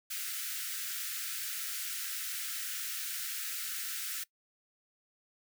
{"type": "high-pass noise", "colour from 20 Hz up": "white", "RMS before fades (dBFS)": -38, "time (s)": [0.1, 4.24], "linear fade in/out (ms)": 10, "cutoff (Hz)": 1300, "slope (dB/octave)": 96, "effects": ["noise-tail reverb RT60 0.1 s tail -21 dB re dry"]}